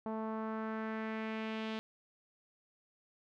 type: tone with low-pass filter sweep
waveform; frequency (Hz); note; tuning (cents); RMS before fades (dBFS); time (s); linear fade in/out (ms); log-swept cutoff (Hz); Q
sawtooth; 220; A3; 0; -39; 0.06-1.79; 0; 900 to 3400; 2
effects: none